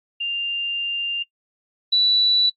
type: tone pair in turn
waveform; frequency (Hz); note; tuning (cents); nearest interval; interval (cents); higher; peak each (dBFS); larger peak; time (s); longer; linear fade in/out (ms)
sine; 2794 / 3951; F7 / B7; 0 / 0; tritone; 600; second; -22 / -14; second; 0.2-1.23 / 1.92-2.5; first; 10
effects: noise-tail reverb RT60 0.1 s tail -23 dB re dry + AAC 32 kbps